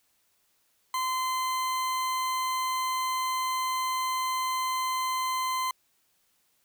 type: tone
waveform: 40% pulse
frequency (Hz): 1032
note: C6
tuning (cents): -24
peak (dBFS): -26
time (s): 0.94-5.71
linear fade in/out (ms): 2
effects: white hiss -70 dBFS RMS until 6.64 s